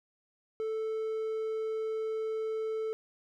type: tone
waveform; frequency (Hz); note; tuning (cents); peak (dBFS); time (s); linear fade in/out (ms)
triangle; 440; A4; 0; -29; 0.6-2.93; 0
effects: none